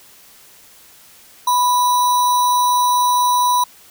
sine tone with sample-and-hold, 987.8 Hz, B5, in tune, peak -12 dBFS, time 1.47-3.64 s, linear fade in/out 5 ms, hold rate 4900 Hz, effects white hiss -46 dBFS RMS until 3.9 s

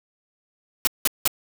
white noise bursts, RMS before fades -19 dBFS, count 3, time 0.85-1.276 s, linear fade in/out 0 ms, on 22 ms, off 180 ms, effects none

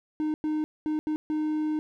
triangle tone bursts at uneven times, 307.2 Hz, D#4, 22 cents flat, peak -23 dBFS, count 5, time 0.2-0.34 / 0.44-0.64 / 0.86-0.99 / 1.07-1.16 / 1.3-1.79 s, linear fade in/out 0 ms, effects none

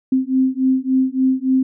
sine beating tone pair, 259.6 / 263.1 Hz, C4 / C4, -13 / +10 cents, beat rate 3.5 Hz, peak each -17 dBFS, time 0.12-1.63 s, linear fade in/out 5 ms, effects none

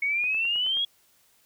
sine exponential sweep, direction up, 2200 to 3348 Hz, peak -23 dBFS, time 0.02-0.85 s, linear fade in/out 5 ms
click train, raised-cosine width 0.5 ms, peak -31 dBFS, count 6, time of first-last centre 0.24-0.771 s, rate 9.42 Hz
effects white hiss -63 dBFS RMS until 1.45 s

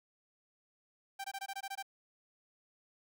sawtooth tone bursts, 784 Hz, G5, in tune, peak -35 dBFS, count 9, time 1.19-1.827 s, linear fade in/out 10 ms, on 53 ms, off 20 ms, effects none

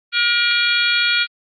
harmonic tone, 476 Hz, A#4, 36 cents sharp, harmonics 3 / 4 / 5 / 6 / 7 / 8 / 9, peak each -19 / -29 / -20 / -29 / -20 / -28 / -24 dBFS, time 0.12-1.27 s, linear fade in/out 50 ms, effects Opus 24 kbps

